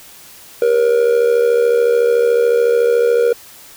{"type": "tone with amplitude modulation", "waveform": "triangle", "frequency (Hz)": 474.5, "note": "A#4", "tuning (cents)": 31, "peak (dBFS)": -5, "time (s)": [0.62, 3.33], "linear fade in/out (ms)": 2, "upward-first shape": "sine", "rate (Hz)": 73.8, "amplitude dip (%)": 70, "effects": ["white hiss -40 dBFS RMS until 3.76 s"]}